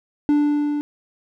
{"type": "tone with level ramp", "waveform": "triangle", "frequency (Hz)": 293.7, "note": "D4", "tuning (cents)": 0, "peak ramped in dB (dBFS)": [-11, -19], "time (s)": [0.29, 0.81], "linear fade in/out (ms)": 0, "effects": []}